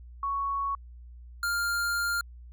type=tone pair in turn; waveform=sine / square; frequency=1112 / 1401 Hz; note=C#6 / F6; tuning=+5 / +5 cents; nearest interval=major third; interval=400 cents; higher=second; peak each=-27 dBFS; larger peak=neither; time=0.23-0.75 / 1.43-2.21 s; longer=second; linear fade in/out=2 ms; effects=added 60 Hz sine -44 dBFS peak until 2.52 s